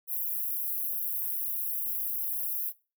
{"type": "high-pass noise", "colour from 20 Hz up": "white", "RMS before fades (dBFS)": -32, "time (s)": [0.07, 2.73], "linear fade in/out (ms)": 50, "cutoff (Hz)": 11000, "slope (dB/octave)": 96, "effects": ["noise-tail reverb RT60 0.3 s tail -20 dB re dry"]}